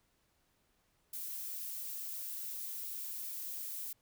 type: noise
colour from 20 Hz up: violet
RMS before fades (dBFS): -42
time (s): 1.13-3.93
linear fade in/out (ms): 5
effects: pink hiss -75 dBFS RMS until 4.01 s